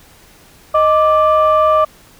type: tone pair together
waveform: sine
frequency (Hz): 622.3 / 1174.7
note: D#5 / D6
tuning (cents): 0 / 0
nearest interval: major seventh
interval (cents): 1100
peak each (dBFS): -10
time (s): 0.74-1.85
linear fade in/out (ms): 10
effects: tanh soft clip ceiling -4 dBFS + pink hiss -45 dBFS RMS until 2.19 s